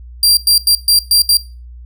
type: tone bursts at uneven times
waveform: sawtooth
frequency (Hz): 4737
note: D8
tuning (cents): +14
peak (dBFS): -5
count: 6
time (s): 0.23-0.37 / 0.47-0.58 / 0.67-0.75 / 0.88-0.99 / 1.11-1.22 / 1.29-1.37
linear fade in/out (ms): 2
effects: noise-tail reverb RT60 0.3 s tail -18 dB re dry + added 60 Hz sine -31 dBFS peak until 1.85 s